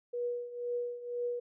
sine tone with tremolo, 483.7 Hz, B4, 36 cents flat, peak -30 dBFS, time 0.13-1.4 s, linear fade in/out 10 ms, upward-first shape triangle, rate 2 Hz, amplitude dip 80%, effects none

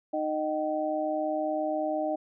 sine tone cluster, 308.9 / 617 / 766 Hz, D#4 / D#5 / G5, -12 / -15 / -40 cents, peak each -32 / -29 / -33 dBFS, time 0.13-2.16 s, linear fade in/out 10 ms, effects none

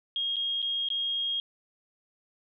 sine tone with dropouts, 3255 Hz, G#7, 36 cents flat, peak -27 dBFS, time 0.16-1.4 s, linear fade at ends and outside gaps 1 ms, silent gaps 0.359-0.366 / 0.619-0.626 / 0.887-0.902 s, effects none

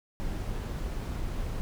brown noise, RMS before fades -33 dBFS, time 0.2-1.61 s, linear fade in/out 0 ms, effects none

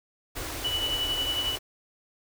pink band-stop noise, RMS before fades -35 dBFS, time 0.35-1.59 s, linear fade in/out 20 ms, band 130 to 250 Hz, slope 96 dB/octave
sine tone with tremolo, 2960 Hz, F#7, in tune, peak -24 dBFS, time 0.64-1.56 s, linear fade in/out 10 ms, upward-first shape triangle, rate 11 Hz, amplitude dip 55%
effects none

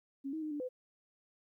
sine tone with pitch steps, 274.3 / 316.8 / 307.2 / 293.3 / 506 Hz, C#4 / D#4 / D#4 / D4 / B4, -18 / +31 / -22 / -2 / +42 cents, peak -36 dBFS, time 0.24-0.69 s, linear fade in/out 20 ms, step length 90 ms, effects 13-bit

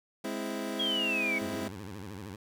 25% pulse chord, Ab augmented, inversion none, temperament equal, 207.7 / 261.6 / 329.6 Hz, Ab3 / C4 / E4, 0 / 0 / 0 cents, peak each -34 dBFS, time 0.24-1.68 s, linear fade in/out 5 ms
sine exponential sweep, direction down, 3322 to 2217 Hz, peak -28 dBFS, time 0.79-1.39 s, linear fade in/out 10 ms
15% pulse tone with vibrato, 98.8 Hz, G2, 14 cents sharp, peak -34 dBFS, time 1.41-2.36 s, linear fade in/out 5 ms, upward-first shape sine, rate 13 Hz, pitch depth 180 cents each way
effects none

